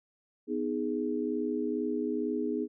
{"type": "chord", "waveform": "sine", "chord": "G# minor", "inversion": "first", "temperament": "just", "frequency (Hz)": [249.2, 311.5, 415.3], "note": ["B3", "D#4", "G#4"], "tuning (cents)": [16, 2, 0], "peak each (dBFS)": -33, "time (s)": [0.47, 2.68], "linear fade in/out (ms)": 50, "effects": []}